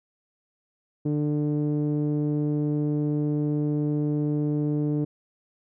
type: tone with low-pass filter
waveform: sawtooth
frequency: 148.7 Hz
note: D3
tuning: 22 cents sharp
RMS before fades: -25 dBFS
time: 1.05-5.05 s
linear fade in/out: 10 ms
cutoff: 360 Hz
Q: 2.7
effects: none